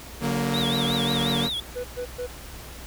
sawtooth chord, D augmented, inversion none, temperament equal with one note detuned, 143.56 / 185 / 233.1 Hz, D3 / F#3 / A#3, -39 / 0 / 0 cents, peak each -24 / -27 / -22 dBFS, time 0.2-1.5 s, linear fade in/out 50 ms
triangle tone with vibrato, 3598 Hz, A7, 38 cents sharp, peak -25 dBFS, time 0.54-1.6 s, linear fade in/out 2 ms, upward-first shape triangle, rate 5.6 Hz, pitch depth 180 cents each way
triangle tone bursts, 493.9 Hz, B4, in tune, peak -26 dBFS, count 3, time 1.75-2.272 s, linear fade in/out 20 ms, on 94 ms, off 120 ms
effects added 61 Hz sine -42 dBFS peak until 2.86 s + pink hiss -42 dBFS RMS until 2.86 s

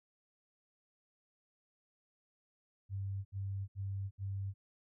sine tone bursts, 98 Hz, G2, in tune, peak -36 dBFS, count 4, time 2.89-4.54 s, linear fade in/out 50 ms, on 360 ms, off 70 ms, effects none

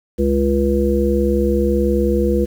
harmonic tone, 69.3 Hz, C#2, in tune, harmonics 1 / 3 / 5 / 7, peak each -19 / -19 / -19 / -19 dBFS, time 0.18-2.46 s, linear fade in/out 20 ms, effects 7-bit

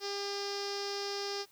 sawtooth tone with low-pass filter, 401.3 Hz, G4, 41 cents sharp, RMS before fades -37 dBFS, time 0-1.46 s, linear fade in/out 50 ms, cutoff 5100 Hz, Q 7.5, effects white hiss -64 dBFS RMS until 1.51 s

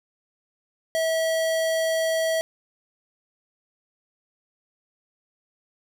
square tone, 648 Hz, E5, 30 cents flat, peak -22 dBFS, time 0.95-2.41 s, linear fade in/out 0 ms, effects none

